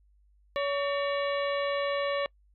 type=harmonic tone with a mistuned harmonic; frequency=565 Hz; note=C#5; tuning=33 cents sharp; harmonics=1 / 2 / 3 / 4 / 5 / 6 / 7; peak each=-28 / -34 / -38 / -40 / -42 / -44 / -45 dBFS; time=0.56-2.26 s; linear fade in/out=0 ms; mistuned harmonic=3; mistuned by=+110 cents; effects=noise-tail reverb RT60 0.1 s tail -25 dB re dry + added 50 Hz sine -60 dBFS peak until 2.54 s